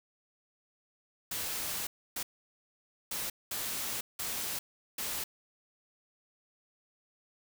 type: noise bursts at uneven times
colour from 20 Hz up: white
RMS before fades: -36 dBFS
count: 6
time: 1.31-1.87 / 2.16-2.23 / 3.11-3.3 / 3.51-4.01 / 4.19-4.59 / 4.98-5.24 s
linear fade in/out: 5 ms
effects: none